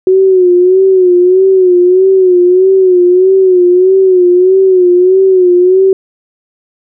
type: tone with vibrato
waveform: sine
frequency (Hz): 368.9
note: F#4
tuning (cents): -5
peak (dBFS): -3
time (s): 0.07-5.93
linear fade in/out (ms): 2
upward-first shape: sine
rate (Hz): 1.6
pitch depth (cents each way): 68
effects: none